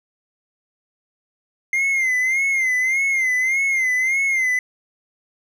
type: tone with vibrato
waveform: triangle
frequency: 2093 Hz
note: C7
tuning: in tune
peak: -15 dBFS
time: 1.73-4.59 s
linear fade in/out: 2 ms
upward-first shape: sine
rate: 1.7 Hz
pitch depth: 81 cents each way
effects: none

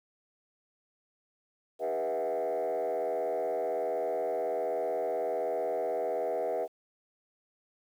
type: tone with frequency modulation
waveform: sine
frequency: 564 Hz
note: C#5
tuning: 30 cents sharp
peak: -27 dBFS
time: 1.79-6.68 s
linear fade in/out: 50 ms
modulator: 81.3 Hz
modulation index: 2
effects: tanh soft clip ceiling -26 dBFS + 10-bit

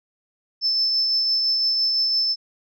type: tone with tremolo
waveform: sine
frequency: 5274 Hz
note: E8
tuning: in tune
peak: -16 dBFS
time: 0.61-2.36 s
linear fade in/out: 50 ms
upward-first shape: triangle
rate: 5.9 Hz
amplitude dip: 30%
effects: tanh soft clip ceiling -12 dBFS

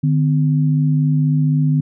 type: tone pair together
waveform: sine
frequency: 150.7 / 254.7 Hz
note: D3 / C4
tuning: +45 / -46 cents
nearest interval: major sixth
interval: 909 cents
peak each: -13 / -20 dBFS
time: 0.03-1.81 s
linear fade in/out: 10 ms
effects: none

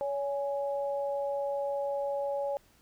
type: tone pair together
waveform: sine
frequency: 563.2 / 830.6 Hz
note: C#5 / G#5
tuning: +27 / 0 cents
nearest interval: perfect fifth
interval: 673 cents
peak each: -30 / -37 dBFS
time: 0.01-2.57 s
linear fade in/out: 0 ms
effects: pink hiss -64 dBFS RMS until 2.81 s

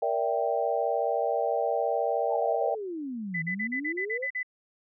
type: chord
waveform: sine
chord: E half-diminished seventh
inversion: second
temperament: equal with one note detuned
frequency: 466.2 / 580.2 / 659.3 / 784 Hz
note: Bb4 / D5 / E5 / G5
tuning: 0 / -21 / 0 / 0 cents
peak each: -30 dBFS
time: 0.02-2.75 s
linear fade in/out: 5 ms
type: exponential two-way sweep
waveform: sine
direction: down then up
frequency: 916 to 158.7 to 564 Hz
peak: -32 dBFS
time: 2.29-4.28 s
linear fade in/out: 50 ms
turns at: 3.42 s
type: tone bursts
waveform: sine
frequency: 2003 Hz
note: B6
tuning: 24 cents sharp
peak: -28 dBFS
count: 9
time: 3.34-4.431 s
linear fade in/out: 10 ms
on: 83 ms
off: 43 ms
effects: none

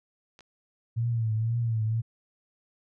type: clicks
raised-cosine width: 0.2 ms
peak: -34 dBFS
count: 2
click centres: 0.391 / 0.407 s
type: tone with vibrato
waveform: sine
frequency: 113.7 Hz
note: A#2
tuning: 43 cents flat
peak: -24 dBFS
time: 0.96-2.02 s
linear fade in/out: 20 ms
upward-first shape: triangle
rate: 2 Hz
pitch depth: 85 cents each way
effects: none

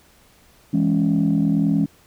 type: chord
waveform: sine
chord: C# minor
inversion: first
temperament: just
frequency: 166.31 / 207.9 / 277.2 Hz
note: E3 / G#3 / C#4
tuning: +16 / +2 / 0 cents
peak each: -19 dBFS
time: 0.73-1.86 s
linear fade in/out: 10 ms
effects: tanh soft clip ceiling -10 dBFS + pink hiss -54 dBFS RMS until 2.06 s

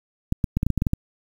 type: clicks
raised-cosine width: 5 ms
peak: -8 dBFS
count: 10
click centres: 0.324 / 0.442 / 0.57 / 0.631 / 0.666 / 0.703 / 0.777 / 0.821 / 0.868 / 0.934 s
effects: 7-bit

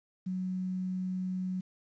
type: tone with quantisation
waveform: sine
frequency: 185 Hz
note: F#3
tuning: in tune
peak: -31 dBFS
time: 0.26-1.61 s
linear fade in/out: 10 ms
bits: 10
effects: resampled to 16000 Hz

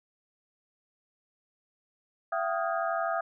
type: tone cluster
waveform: sine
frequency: 673 / 765 / 1248 / 1413 / 1631 Hz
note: E5 / G5 / D#6 / F6 / G#6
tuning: +36 / -42 / +5 / +20 / -32 cents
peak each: -30 / -34 / -33 / -39 / -39 dBFS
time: 2.32-3.21 s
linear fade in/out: 5 ms
effects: none

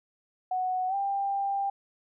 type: tone with pitch glide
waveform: sine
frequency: 740 to 793.1 Hz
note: F#5 to G5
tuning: 0 to +20 cents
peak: -26 dBFS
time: 0.51-1.7 s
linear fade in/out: 5 ms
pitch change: +120 cents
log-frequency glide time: 0.88-0.95 s
effects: none

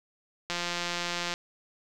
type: click train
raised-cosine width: 0.2 ms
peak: -14 dBFS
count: 147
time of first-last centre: 0.5-1.339 s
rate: 174 Hz
effects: none

